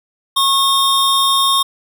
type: tone pair together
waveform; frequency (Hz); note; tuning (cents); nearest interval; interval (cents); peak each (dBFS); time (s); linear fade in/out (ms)
square; 1090 / 3659; C#6 / A#7; -29 / -33; octave + major sixth; 2096; -15; 0.36-1.63; 10
effects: none